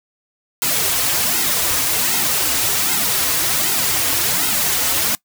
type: noise with flanger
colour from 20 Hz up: white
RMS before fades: -18 dBFS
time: 0.62-5.15 s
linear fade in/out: 0 ms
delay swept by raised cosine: 1.7 to 5.2 ms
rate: 1.3 Hz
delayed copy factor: -0.9
effects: noise-tail reverb RT60 0.1 s tail -22 dB re dry